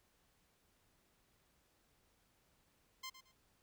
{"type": "tone with echo", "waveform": "10% pulse", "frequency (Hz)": 1046.5, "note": "C6", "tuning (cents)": 0, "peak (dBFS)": -36, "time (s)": [3.03, 3.1], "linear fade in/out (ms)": 10, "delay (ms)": 110, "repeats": 2, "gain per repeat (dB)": -12, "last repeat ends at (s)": 3.32, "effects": ["pink hiss -75 dBFS RMS until 3.62 s"]}